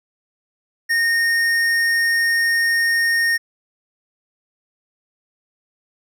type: tone with tanh clipping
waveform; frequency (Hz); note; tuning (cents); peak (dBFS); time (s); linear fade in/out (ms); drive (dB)
sine; 1844; A#6; -19; -17; 0.89-3.38; 20; 14
effects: none